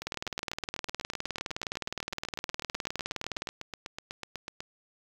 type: two click trains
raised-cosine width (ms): 0.2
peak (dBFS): -15 / -20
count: 67 / 38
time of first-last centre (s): 0.07-3.472 / 0.02-4.605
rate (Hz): 19.4 / 8.07
effects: 7-bit

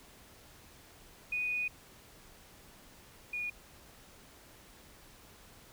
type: tone pair in turn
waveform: sine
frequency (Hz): 2476 / 2446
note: D#7 / D#7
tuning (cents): -9 / -30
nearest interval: unison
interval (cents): 21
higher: first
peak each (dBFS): -31 / -34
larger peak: first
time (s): 1.32-1.68 / 3.33-3.5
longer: first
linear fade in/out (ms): 5
effects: pink hiss -57 dBFS RMS until 5.72 s

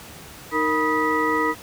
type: tone cluster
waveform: sine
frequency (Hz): 311.2 / 463.2 / 977 / 1253 / 1953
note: D#4 / A#4 / B5 / D#6 / B6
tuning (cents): 0 / -11 / -19 / +12 / -20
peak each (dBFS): -25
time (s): 0.51-1.55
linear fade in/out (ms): 50
effects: pink hiss -41 dBFS RMS until 1.62 s + high-pass 60 Hz 12 dB/octave

